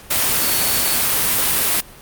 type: tone in noise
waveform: sine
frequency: 4435 Hz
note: C#8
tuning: in tune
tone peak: -26 dBFS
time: 0.4-0.99 s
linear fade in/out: 10 ms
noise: white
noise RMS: -17 dBFS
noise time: 0.1-1.81 s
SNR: -12 dB
effects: pink hiss -41 dBFS RMS until 2.01 s + Opus 48 kbps